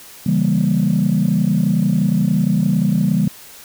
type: chord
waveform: sine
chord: C# diminished seventh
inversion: none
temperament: equal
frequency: 138.59 / 164.81 / 196 / 233.1 Hz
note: C#3 / E3 / G3 / Bb3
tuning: 0 / 0 / 0 / 0 cents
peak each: -21 / -17 / -16 / -20 dBFS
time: 0.26-3.28 s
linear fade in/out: 5 ms
effects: tanh soft clip ceiling -6 dBFS + white hiss -40 dBFS RMS until 3.64 s